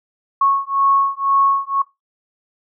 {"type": "beating tone pair", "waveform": "sine", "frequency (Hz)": [1100, 1102], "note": ["C#6", "C#6"], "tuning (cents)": [-14, -11], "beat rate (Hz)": 2, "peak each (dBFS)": -17, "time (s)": [0.41, 1.82], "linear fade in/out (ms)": 5, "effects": ["noise-tail reverb RT60 0.2 s tail -19 dB re dry"]}